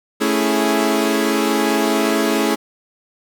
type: chord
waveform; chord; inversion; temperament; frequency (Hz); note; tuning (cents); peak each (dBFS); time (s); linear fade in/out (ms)
sawtooth; A major seventh; none; equal; 220 / 277.2 / 329.6 / 415.3; A3 / C#4 / E4 / G#4; 0 / 0 / 0 / 0; -17; 0.2-2.56; 20
effects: none